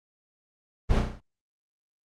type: noise with echo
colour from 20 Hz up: brown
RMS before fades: -21 dBFS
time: 0.89-1.01 s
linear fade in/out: 20 ms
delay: 33 ms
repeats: 6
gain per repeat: -4 dB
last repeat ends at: 1.208 s
effects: low-pass 6000 Hz 12 dB/octave + Opus 24 kbps